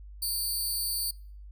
10% pulse tone with amplitude modulation, 4569 Hz, D8, 48 cents flat, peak -19 dBFS, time 0.22-1.11 s, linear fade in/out 5 ms, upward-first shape sine, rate 295 Hz, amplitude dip 70%, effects noise-tail reverb RT60 0.5 s tail -24 dB re dry + added 50 Hz sine -43 dBFS peak until 1.51 s

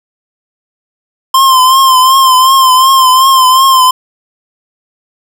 square tone with vibrato, 1046.5 Hz, C6, in tune, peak -4 dBFS, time 1.34-3.91 s, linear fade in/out 5 ms, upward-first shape triangle, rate 2.7 Hz, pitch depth 59 cents each way, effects none

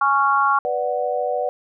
harmonic tone, 277.2 Hz, C#4, in tune, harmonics 3 / 4 / 5, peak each -21 / -17 / -20 dBFS, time 0.01-0.59 s, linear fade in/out 5 ms
sine chord, B minor, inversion none, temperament equal, 493.9 / 587.3 / 740 Hz, B4 / D5 / F#5, 0 / 0 / 0 cents, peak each -24 dBFS, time 0.65-1.49 s, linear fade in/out 0 ms
effects none

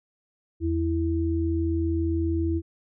sine tone pair together, 82.59 / 330 Hz, E2 / E4, +4 / +2 cents, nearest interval 2 octaves, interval 2398 cents, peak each -25 dBFS, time 0.6-2.62 s, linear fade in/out 50 ms, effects none

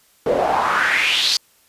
pink noise with band-pass filter sweep, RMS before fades -18 dBFS, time 0.26-1.37 s, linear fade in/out 2 ms, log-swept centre 450 to 4900 Hz, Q 4.9, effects white hiss -56 dBFS RMS until 1.68 s + resampled to 32000 Hz

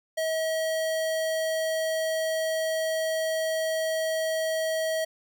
square tone, 640 Hz, D#5, 49 cents sharp, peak -26 dBFS, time 0.17-5.05 s, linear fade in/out 10 ms, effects none

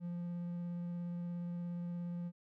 triangle tone with vibrato, 173.9 Hz, F3, 7 cents flat, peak -36 dBFS, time 0-2.32 s, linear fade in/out 50 ms, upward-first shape triangle, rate 17 Hz, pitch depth 10 cents each way, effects none

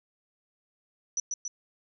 sine tone with echo, 5920 Hz, F#8, in tune, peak -26 dBFS, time 1.17-1.2 s, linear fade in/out 2 ms, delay 140 ms, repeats 2, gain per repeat -3 dB, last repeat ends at 1.48 s, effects none

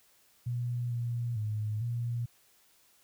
sine tone with pitch steps, 121.2 / 119 / 107 / 118.8 Hz, B2 / A#2 / A2 / A#2, -32 / +36 / -48 / +33 cents, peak -30 dBFS, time 0.46-2.26 s, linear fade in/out 10 ms, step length 450 ms, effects white hiss -65 dBFS RMS until 3.03 s

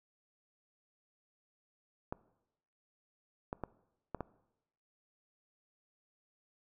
clicks, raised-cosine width 1 ms, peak -23 dBFS, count 5, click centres 2.125 / 3.529 / 3.637 / 4.147 / 4.207 s, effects noise-tail reverb RT60 0.9 s tail -20 dB re dry

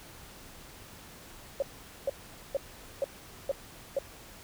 sine tone bursts, 552 Hz, C#5, 7 cents flat, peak -25 dBFS, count 6, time 1.6-3.988 s, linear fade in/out 2 ms, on 23 ms, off 450 ms, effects pink hiss -50 dBFS RMS until 4.43 s

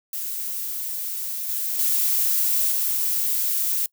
violet noise with level steps, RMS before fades -29 / -26 / -21 / -23 dBFS, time 0.13-3.86 s, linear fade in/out 2 ms, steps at 1.49 / 1.79 / 2.72 s, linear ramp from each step 2 ms, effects noise-tail reverb RT60 0.1 s tail -23 dB re dry

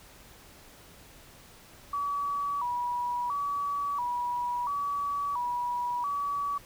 sine tone with vibrato, 1052 Hz, C6, 9 cents sharp, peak -28 dBFS, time 1.93-6.58 s, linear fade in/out 5 ms, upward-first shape square, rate 0.73 Hz, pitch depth 140 cents each way, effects pink hiss -53 dBFS RMS until 6.65 s

